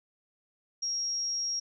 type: tone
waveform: sine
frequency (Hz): 5600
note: F8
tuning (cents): +4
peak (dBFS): -29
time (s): 0.82-1.6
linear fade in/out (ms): 10
effects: none